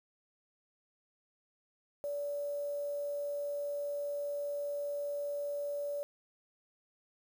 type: tone with quantisation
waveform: sine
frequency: 575 Hz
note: D5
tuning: 37 cents flat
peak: -34 dBFS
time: 2.04-6.03 s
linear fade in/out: 0 ms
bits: 9
effects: none